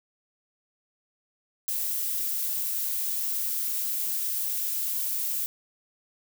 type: noise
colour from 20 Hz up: violet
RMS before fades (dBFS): -29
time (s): 1.68-5.46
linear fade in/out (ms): 0
effects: none